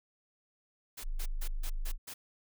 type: noise bursts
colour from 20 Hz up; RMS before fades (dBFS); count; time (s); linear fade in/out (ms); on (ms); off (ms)
white; -44; 6; 0.97-2.14; 10; 70; 150
type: tone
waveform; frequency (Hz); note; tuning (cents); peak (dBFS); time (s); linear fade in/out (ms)
sine; 26; G#0; +3; -31; 1.02-1.98; 50
effects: none